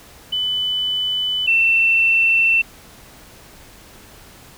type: tone pair in turn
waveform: sine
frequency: 3000 / 2687 Hz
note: F#7 / E7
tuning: +23 / +33 cents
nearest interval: major second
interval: 190 cents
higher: first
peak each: -18 / -12 dBFS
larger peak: second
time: 0.32-1.47 / 1.47-2.62 s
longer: neither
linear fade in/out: 10 ms
effects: pink hiss -44 dBFS RMS until 4.57 s